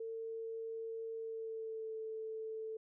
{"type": "tone with pitch glide", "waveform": "sine", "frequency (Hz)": [451.1, 441.1], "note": ["A4", "A4"], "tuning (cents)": [43, 4], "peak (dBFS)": -40, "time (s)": [0, 2.77], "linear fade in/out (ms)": 5, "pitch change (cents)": -39, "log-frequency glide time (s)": [1.14, 1.96], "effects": []}